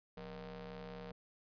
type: ring-modulated tone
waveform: sawtooth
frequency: 146.83 Hz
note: D3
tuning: in tune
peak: -39 dBFS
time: 0.17-1.12 s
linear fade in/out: 5 ms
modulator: 326 Hz
effects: resampled to 11025 Hz